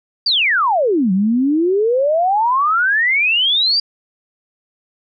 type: exponential two-way sweep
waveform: sine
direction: down then up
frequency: 4834 to 181.9 to 4834 Hz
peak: -12 dBFS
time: 0.26-3.8 s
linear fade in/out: 5 ms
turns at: 1.12 s
effects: none